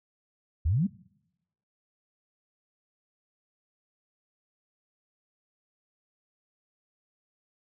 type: exponential sweep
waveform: sine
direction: up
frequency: 69.3 to 216.8 Hz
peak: -22 dBFS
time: 0.65-0.87 s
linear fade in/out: 10 ms
effects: noise-tail reverb RT60 0.9 s tail -24 dB re dry